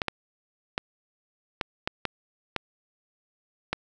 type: clicks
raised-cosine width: 0.3 ms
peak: -10 dBFS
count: 8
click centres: 0.018 / 0.083 / 0.779 / 1.612 / 1.875 / 2.053 / 2.563 / 3.73 s
effects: none